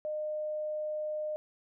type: tone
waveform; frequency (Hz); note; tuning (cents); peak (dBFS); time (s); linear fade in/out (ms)
sine; 610; D#5; -34; -32; 0.05-1.36; 0
effects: none